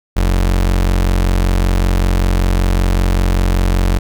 35% pulse tone, 45.22 Hz, F#1, 39 cents flat, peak -9 dBFS, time 0.16-3.99 s, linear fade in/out 10 ms, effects none

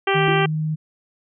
harmonic tone, 391.5 Hz, G4, 2 cents flat, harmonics 1 / 2 / 3 / 4 / 5 / 6 / 7 / 8, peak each -20 / -23 / -25 / -26 / -27 / -28 / -28 / -29 dBFS, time 0.07-0.46 s, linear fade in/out 5 ms
sine tone with vibrato, 155.56 Hz, D#3, in tune, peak -20 dBFS, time 0.14-0.76 s, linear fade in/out 20 ms, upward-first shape sine, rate 18 Hz, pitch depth 10 cents each way
sine tone with exponential decay, 343.3 Hz, F4, 30 cents flat, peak -20 dBFS, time 0.28-0.54 s, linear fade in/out 0 ms, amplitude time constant 55 ms
effects none

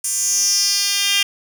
10% pulse tone with high-pass filter sweep, 400 Hz, G4, 35 cents sharp, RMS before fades -18 dBFS, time 0.04-1.23 s, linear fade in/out 5 ms, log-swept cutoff 8200 to 3100 Hz, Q 4.1, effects none

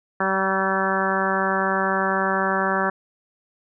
harmonic tone with a mistuned harmonic, 192 Hz, G3, 36 cents flat, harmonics 1 / 2 / 3 / 4 / 5 / 6 / 7 / 8 / 9, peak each -28 / -28 / -28 / -28 / -28 / -28 / -28 / -28 / -28 dBFS, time 0.2-2.9 s, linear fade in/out 5 ms, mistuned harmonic 6, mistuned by -15 cents, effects none

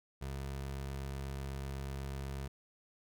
25% pulse tone, 68.1 Hz, C#2, 30 cents flat, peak -35 dBFS, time 0.21-2.48 s, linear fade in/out 10 ms, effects none

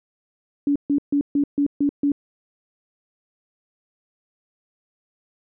sine tone bursts, 285.5 Hz, D4, 49 cents flat, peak -16 dBFS, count 7, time 0.67-2.119 s, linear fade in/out 2 ms, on 87 ms, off 140 ms, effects none

